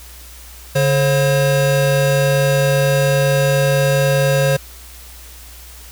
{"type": "tone pair together", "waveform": "square", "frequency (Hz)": [142.69, 538], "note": ["D3", "C5"], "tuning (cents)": [-50, 48], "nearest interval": "octave + major seventh", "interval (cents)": 2298, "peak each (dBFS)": [-16, -16], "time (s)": [0.75, 4.57], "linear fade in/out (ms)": 10, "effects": ["added 60 Hz sine -38 dBFS peak until 5.91 s", "white hiss -40 dBFS RMS until 5.91 s"]}